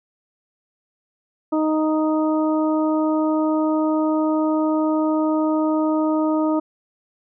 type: harmonic tone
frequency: 311.1 Hz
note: D#4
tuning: in tune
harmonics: 1 / 2 / 3 / 4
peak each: -18 / -24 / -28 / -30 dBFS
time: 1.52-6.6 s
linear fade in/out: 10 ms
effects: none